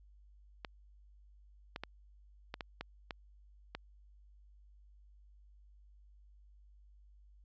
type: clicks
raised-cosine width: 0.3 ms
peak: -24 dBFS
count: 8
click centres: 0.648 / 1.761 / 1.836 / 2.541 / 2.608 / 2.81 / 3.108 / 3.75 s
effects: added 50 Hz sine -58 dBFS peak until 7.44 s + resampled to 16000 Hz